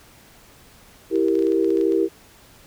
sine chord, E diminished, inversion none, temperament equal, 329.6 / 392 / 466.2 Hz, E4 / G4 / Bb4, 0 / 0 / 0 cents, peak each -20 / -20 / -23 dBFS, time 1.1-2.09 s, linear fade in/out 50 ms
clicks, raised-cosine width 0.2 ms, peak -24 dBFS, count 12, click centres 1.157 / 1.284 / 1.354 / 1.391 / 1.424 / 1.469 / 1.521 / 1.645 / 1.705 / 1.772 / 1.812 / 1.922 s
effects pink hiss -50 dBFS RMS until 2.66 s

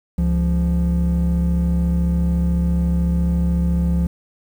triangle tone pair together, 69.1 / 173.22 Hz, C#2 / F3, -5 / -14 cents, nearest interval octave + major third, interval 1591 cents, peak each -15 dBFS, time 0.18-4.07 s, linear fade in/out 5 ms, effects tanh soft clip ceiling -10 dBFS + 8-bit

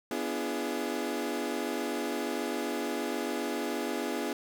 30% pulse chord, B diminished seventh, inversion none, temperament equal with one note detuned, 246.9 / 293.7 / 341.8 / 415.3 Hz, B3 / D4 / F4 / Ab4, 0 / 0 / -37 / 0 cents, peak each -34 dBFS, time 0.11-4.33 s, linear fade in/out 2 ms, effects none

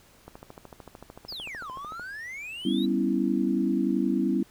click train, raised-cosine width 1 ms, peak -28 dBFS, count 24, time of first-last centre 0.28-1.996 s, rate 13.4 Hz
triangle exponential two-way sweep, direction down then up, 5330 to 1000 to 3978 Hz, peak -34 dBFS, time 1.28-2.86 s, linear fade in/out 10 ms, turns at 1.71 s
sine chord, C# half-diminished seventh, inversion second, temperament equal, 196 / 246.9 / 277.2 / 329.6 Hz, G3 / B3 / C#4 / E4, 0 / 0 / 0 / 0 cents, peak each -28 dBFS, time 2.65-4.43 s, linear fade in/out 5 ms
effects pink hiss -57 dBFS RMS until 4.5 s

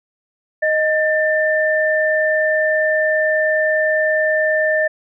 sine tone pair together, 622.3 / 1785.2 Hz, D#5 / A6, 0 / +25 cents, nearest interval octave + tritone, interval 1825 cents, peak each -16 / -17 dBFS, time 0.62-4.88 s, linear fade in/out 10 ms, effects none

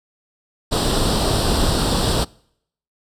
pink noise with comb filter, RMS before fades -18 dBFS, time 0.71-2.25 s, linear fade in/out 20 ms, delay 0.23 ms, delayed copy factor +0.75, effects noise-tail reverb RT60 0.7 s tail -25 dB re dry + low-pass 9000 Hz 12 dB/octave

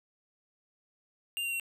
square tone with pitch steps, 2794 / 2765 / 2737 Hz, F7 / F7 / F7, 0 / -18 / -36 cents, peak -32 dBFS, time 1.37-1.598 s, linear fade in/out 0 ms, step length 76 ms, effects none

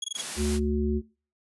25% pulse tone bursts, 3322 Hz, G#7, in tune, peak -25 dBFS, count 5, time 0.02-0.214 s, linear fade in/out 5 ms, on 22 ms, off 21 ms
white high-pass noise, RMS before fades -34 dBFS, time 0.14-0.6 s, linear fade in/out 50 ms, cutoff 130 Hz, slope 96 dB/octave
harmonic tone, 73.42 Hz, D2, in tune, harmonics 1 / 3 / 5, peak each -27 / -28 / -29 dBFS, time 0.36-1.02 s, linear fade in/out 50 ms
effects noise-tail reverb RT60 0.4 s tail -25 dB re dry + resampled to 24000 Hz

